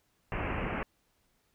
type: low-pass noise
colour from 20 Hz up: pink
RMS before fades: -34 dBFS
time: 0.32-0.83 s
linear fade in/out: 0 ms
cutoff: 2800 Hz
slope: 96 dB/octave
effects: pink hiss -73 dBFS RMS until 1.54 s